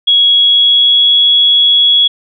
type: tone with pitch glide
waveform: sine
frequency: 3330 to 3351 Hz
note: G#7 to G#7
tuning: +4 to +15 cents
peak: -5 dBFS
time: 0.07-2.08 s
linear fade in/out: 10 ms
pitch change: +11 cents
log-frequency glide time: 0.33-1.16 s
effects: none